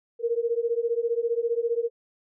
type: beating tone pair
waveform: sine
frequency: 460.3 / 475.3 Hz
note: A#4 / A#4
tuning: -22 / +34 cents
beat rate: 15 Hz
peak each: -26 dBFS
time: 0.19-1.9 s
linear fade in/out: 50 ms
effects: none